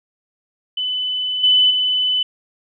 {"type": "tone with level steps", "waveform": "sine", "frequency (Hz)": 3007, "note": "F#7", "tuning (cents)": 27, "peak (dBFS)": [-19, -10, -15], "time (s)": [0.77, 2.23], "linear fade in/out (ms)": 5, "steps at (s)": [1.43, 1.7], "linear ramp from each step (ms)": 10, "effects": []}